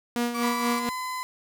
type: tone with tremolo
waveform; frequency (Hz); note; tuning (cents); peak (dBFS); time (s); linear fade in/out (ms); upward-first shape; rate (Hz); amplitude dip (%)
sawtooth; 239.1; A#3; +44; -19; 0.16-0.89; 0; sine; 4.2; 60
type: tone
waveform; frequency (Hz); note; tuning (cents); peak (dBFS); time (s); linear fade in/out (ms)
35% pulse; 1159; D6; -23; -29; 0.34-0.8; 10
type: tone with pitch glide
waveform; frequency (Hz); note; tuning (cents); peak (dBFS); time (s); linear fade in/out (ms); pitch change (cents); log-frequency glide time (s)
35% pulse; 987.8 to 1015.6; B5 to B5; 0 to +48; -28; 0.43-1.23; 0; +48; 0.55-0.84
effects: none